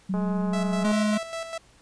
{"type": "tone with vibrato", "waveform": "sine", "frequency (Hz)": 186.6, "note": "F#3", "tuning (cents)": 15, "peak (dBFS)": -24, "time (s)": [0.09, 0.85], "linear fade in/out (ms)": 10, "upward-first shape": "sine", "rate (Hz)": 9, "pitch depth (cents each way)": 30}
{"type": "click train", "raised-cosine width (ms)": 1, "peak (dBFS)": -21, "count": 164, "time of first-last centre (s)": [0.14, 0.916], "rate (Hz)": 210}
{"type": "tone with tremolo", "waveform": "sawtooth", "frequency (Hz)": 659.3, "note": "E5", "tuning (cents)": 0, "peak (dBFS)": -26, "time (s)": [0.53, 1.58], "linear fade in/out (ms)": 5, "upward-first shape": "square", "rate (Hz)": 5, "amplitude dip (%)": 55}
{"type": "tone", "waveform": "square", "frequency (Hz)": 211.1, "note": "G#3", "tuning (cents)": 29, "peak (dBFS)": -22, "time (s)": [0.84, 1.18], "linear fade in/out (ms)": 10}
{"effects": ["pink hiss -57 dBFS RMS until 1.81 s", "resampled to 22050 Hz"]}